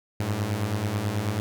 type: beating tone pair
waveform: sawtooth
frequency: 98 / 107.2 Hz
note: G2 / A2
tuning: 0 / -45 cents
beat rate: 9.2 Hz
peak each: -26 / -23 dBFS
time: 0.2-1.4 s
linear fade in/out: 0 ms
effects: none